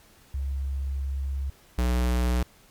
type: tone pair in turn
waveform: sine / square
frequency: 68.2 / 61.23 Hz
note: C#2 / B1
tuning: -28 / -14 cents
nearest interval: major second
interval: 186 cents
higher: first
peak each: -26 / -22 dBFS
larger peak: second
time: 0.34-1.5 / 1.78-2.43 s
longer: first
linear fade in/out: 5 ms
effects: pink hiss -56 dBFS RMS until 2.7 s + MP3 96 kbps